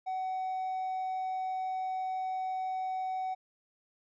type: tone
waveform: triangle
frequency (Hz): 751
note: F#5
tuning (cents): +26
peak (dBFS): -29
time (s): 0.06-3.35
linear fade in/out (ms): 20
effects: tanh soft clip ceiling -26 dBFS + resampled to 16000 Hz